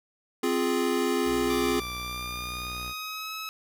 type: chord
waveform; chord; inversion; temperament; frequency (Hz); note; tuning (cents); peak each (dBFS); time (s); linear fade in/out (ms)
square; F minor; second; equal; 261.6 / 349.2 / 415.3; C4 / F4 / Ab4; 0 / 0 / 0; -29; 0.43-1.8; 5
type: tone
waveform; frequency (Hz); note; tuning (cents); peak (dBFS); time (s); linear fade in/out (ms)
sawtooth; 61.3; B1; -12; -35; 1.24-2.94; 50
type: tone with pitch glide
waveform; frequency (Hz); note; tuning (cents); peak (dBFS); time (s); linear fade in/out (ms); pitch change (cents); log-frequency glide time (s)
15% pulse; 1174.7 to 1288.4; D6 to E6; 0 to -40; -27; 1.5-3.49; 0; +160; 1.99-3.33
effects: none